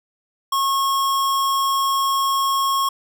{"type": "tone", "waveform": "square", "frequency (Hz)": 1090, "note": "C#6", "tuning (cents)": -29, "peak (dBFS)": -18, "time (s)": [0.52, 2.89], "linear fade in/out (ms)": 5, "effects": []}